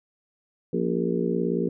harmonic tone with a mistuned harmonic, 58.27 Hz, A#1, in tune, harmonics 3 / 4 / 5 / 6 / 7 / 8, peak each -28 / -29 / -34 / -30 / -28 / -31 dBFS, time 0.73-1.69 s, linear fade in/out 5 ms, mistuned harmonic 5, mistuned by -78 cents, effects none

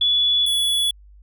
sine / square tone pair in turn, 3423 / 3408 Hz, A7 / G#7, -48 / +44 cents, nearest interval unison, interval 8 cents, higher first, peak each -15 / -18 dBFS, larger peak first, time 0.01-0.46 / 0.46-0.91 s, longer neither, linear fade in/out 5 ms, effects added 50 Hz sine -44 dBFS peak until 1.22 s

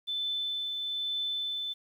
sine tone with tremolo, 3520 Hz, A7, in tune, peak -29 dBFS, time 0.07-1.74 s, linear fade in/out 20 ms, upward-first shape triangle, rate 1.1 Hz, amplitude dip 30%, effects 10-bit

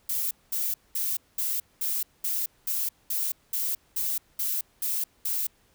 violet noise bursts, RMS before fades -28 dBFS, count 13, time 0.09-5.47 s, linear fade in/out 5 ms, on 220 ms, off 210 ms, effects pink hiss -64 dBFS RMS until 5.74 s

